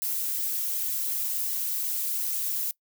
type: noise with flanger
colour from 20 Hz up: violet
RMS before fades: -29 dBFS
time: 0.02-2.71 s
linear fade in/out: 0 ms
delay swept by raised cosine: 0.96 to 6.26 ms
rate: 2.7 Hz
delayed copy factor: +0.65
effects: noise-tail reverb RT60 0.1 s tail -22 dB re dry